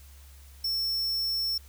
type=tone; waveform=square; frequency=5400 Hz; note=E8; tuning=41 cents sharp; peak=-27 dBFS; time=0.64-1.58 s; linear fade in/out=5 ms; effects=added 69 Hz sine -48 dBFS peak until 1.68 s + white hiss -57 dBFS RMS until 1.68 s